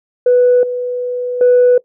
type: tone with level steps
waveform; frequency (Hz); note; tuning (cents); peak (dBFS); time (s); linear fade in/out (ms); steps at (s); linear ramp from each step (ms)
sine; 493.9; B4; 0; -5 / -16 / -4; 0.26-1.78; 5; 0.63 / 1.41; 2
effects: noise-tail reverb RT60 0.1 s tail -20 dB re dry + tanh soft clip ceiling -3 dBFS